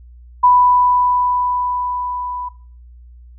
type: tone with level ramp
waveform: sine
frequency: 990 Hz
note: B5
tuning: 4 cents sharp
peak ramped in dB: -7 to -23 dBFS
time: 0.43-2.49 s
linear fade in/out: 10 ms
effects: noise-tail reverb RT60 0.4 s tail -17 dB re dry + added 60 Hz sine -38 dBFS peak until 3.38 s